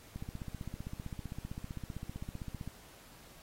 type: click train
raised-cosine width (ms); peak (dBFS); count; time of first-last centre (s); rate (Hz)
5; -28; 40; 0.16-2.676; 15.5
effects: pink hiss -57 dBFS RMS until 3.42 s + AAC 48 kbps